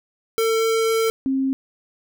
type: tone pair in turn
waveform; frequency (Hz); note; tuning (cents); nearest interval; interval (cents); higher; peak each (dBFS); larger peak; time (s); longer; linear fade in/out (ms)
square / sine; 449.3 / 267.2; A4 / C4; +36 / +36; major sixth; 900; first; -18 / -18; neither; 0.38-1.1 / 1.26-1.53; first; 0
effects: none